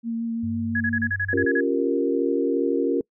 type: tone with vibrato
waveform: sine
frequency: 230 Hz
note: A#3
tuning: 23 cents flat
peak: -24 dBFS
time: 0.03-1.11 s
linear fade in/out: 50 ms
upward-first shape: triangle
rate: 5.9 Hz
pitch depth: 15 cents each way
type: tone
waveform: sine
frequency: 96.7 Hz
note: G2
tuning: 23 cents flat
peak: -30 dBFS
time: 0.43-1.45 s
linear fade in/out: 5 ms
type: tone bursts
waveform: sine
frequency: 1676 Hz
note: G#6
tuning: 15 cents sharp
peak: -21 dBFS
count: 10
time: 0.75-1.606 s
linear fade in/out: 5 ms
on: 55 ms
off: 34 ms
type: chord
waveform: sine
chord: G half-diminished seventh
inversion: second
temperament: equal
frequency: 277.2 / 349.2 / 392 / 466.2 Hz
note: Db4 / F4 / G4 / Bb4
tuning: 0 / 0 / 0 / 0 cents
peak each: -24 / -25 / -28 / -24 dBFS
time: 1.33-3.01 s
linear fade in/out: 2 ms
effects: noise-tail reverb RT60 0.1 s tail -25 dB re dry